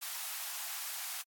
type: high-pass noise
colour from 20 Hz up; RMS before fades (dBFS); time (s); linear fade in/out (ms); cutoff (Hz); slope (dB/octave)
white; -40; 0.01-1.23; 20; 690; 48
effects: AAC 64 kbps